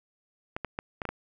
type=clicks; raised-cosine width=0.5 ms; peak=-17 dBFS; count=6; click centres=0.565 / 0.647 / 0.789 / 1.018 / 1.053 / 1.09 s; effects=none